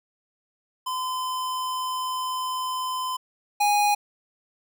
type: tone pair in turn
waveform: square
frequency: 1022 / 825.3 Hz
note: C6 / G#5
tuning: -41 / -11 cents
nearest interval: major third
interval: 370 cents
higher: first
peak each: -27 / -19 dBFS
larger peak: second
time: 0.86-3.17 / 3.6-3.95 s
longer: first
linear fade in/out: 10 ms
effects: none